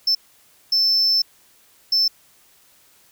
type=tone bursts at uneven times; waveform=triangle; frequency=5300 Hz; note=E8; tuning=9 cents sharp; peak=-13 dBFS; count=3; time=0.07-0.15 / 0.72-1.22 / 1.92-2.08 s; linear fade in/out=5 ms; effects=tanh soft clip ceiling -9 dBFS + white hiss -55 dBFS RMS until 3.11 s